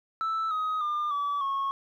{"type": "tone with pitch steps", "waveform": "sine", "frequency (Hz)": [1318.5, 1259, 1202.1, 1147.8, 1096], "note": ["E6", "D#6", "D6", "D6", "C#6"], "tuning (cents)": [0, 20, 40, -40, -20], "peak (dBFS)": -24, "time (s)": [0.21, 1.71], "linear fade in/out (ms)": 0, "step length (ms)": 300, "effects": ["tanh soft clip ceiling -25 dBFS", "11-bit"]}